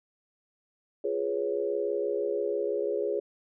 sine chord, C# dominant seventh, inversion first, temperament equal, 349.2 / 415.3 / 493.9 / 554.4 Hz, E#4 / G#4 / B4 / C#5, 0 / 0 / 0 / 0 cents, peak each -35 / -29 / -35 / -33 dBFS, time 1.04-3.2 s, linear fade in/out 5 ms, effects none

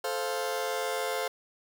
sawtooth chord, F major, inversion first, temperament just, 436.5 / 523.8 / 698.5 Hz, A4 / C5 / F5, -14 / +2 / 0 cents, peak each -30 / -29 / -31 dBFS, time 0.04-1.28 s, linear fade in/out 5 ms, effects none

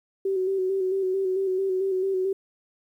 sine tone with vibrato, 380 Hz, F#4, 46 cents sharp, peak -22 dBFS, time 0.25-2.33 s, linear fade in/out 5 ms, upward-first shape square, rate 4.5 Hz, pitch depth 34 cents each way, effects 10-bit

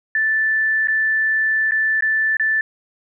sine tone with dropouts, 1759 Hz, A6, 1 cent flat, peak -15 dBFS, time 0.15-2.61 s, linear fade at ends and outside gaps 2 ms, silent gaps 0.873-0.883 / 1.71-1.719 / 2.008-2.023 / 2.369-2.397 s, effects none

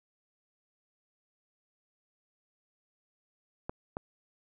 clicks, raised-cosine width 1 ms, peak -21 dBFS, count 2, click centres 3.695 / 3.969 s, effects none

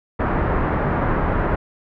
pink low-pass noise, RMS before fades -20 dBFS, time 0.19-1.56 s, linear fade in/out 10 ms, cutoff 1600 Hz, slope 24 dB/octave, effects none

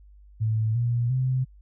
sine tone with pitch steps, 110 / 119.26 / 129.31 Hz, A2 / A#2 / C3, 0 / +40 / -20 cents, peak -21 dBFS, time 0.4-1.45 s, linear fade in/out 20 ms, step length 350 ms, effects added 50 Hz sine -48 dBFS peak until 1.61 s

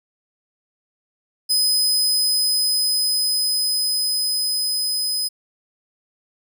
sawtooth tone with level ramp, 5030 Hz, D#8, 18 cents sharp, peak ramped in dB -13 to -18 dBFS, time 1.49-5.29 s, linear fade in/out 20 ms, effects none

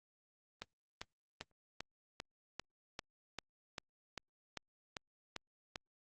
click train, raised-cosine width 0.2 ms, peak -24 dBFS, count 14, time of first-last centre 0.62-5.758 s, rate 2.53 Hz, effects Opus 24 kbps

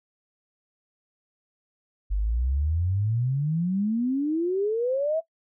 sine exponential sweep, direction up, 47.1 to 663 Hz, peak -22 dBFS, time 2.1-5.21 s, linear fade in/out 20 ms, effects noise-tail reverb RT60 0.1 s tail -20 dB re dry

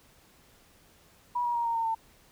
sine tone with pitch steps, 971 / 956 / 941.2 / 926.6 / 912.3 / 898.2 Hz, B5 / A#5 / A#5 / A#5 / A#5 / A5, -30 / +43 / +16 / -11 / -38 / +35 cents, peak -26 dBFS, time 1.35-1.95 s, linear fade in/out 10 ms, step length 100 ms, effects pink hiss -60 dBFS RMS until 2.31 s

